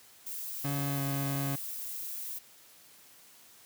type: noise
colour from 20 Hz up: violet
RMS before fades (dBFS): -39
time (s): 0.26-2.39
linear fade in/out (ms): 10
type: tone with pitch glide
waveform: 30% pulse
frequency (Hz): 141 to 138.66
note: C#3 to C#3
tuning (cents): +30 to +1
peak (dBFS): -28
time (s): 0.64-1.56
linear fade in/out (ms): 10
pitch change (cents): -29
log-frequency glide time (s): 0.87-1.02
effects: white hiss -57 dBFS RMS until 3.65 s + high-pass 80 Hz 12 dB/octave